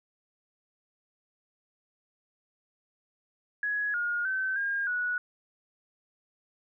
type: tone with pitch steps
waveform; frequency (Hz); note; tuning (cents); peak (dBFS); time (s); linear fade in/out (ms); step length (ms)
sine; 1675 / 1428 / 1536 / 1616 / 1467; G#6 / F6 / G6 / G#6 / F#6; +14 / +38 / -36 / -48 / -15; -27; 3.63-5.18; 2; 310
effects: none